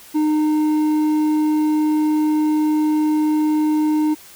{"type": "tone with hard clipping", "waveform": "sine", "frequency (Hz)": 306.1, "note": "D#4", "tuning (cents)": -28, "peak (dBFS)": -16, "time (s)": [0.14, 4.15], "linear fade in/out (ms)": 20, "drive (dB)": 5, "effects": ["white hiss -43 dBFS RMS until 4.35 s"]}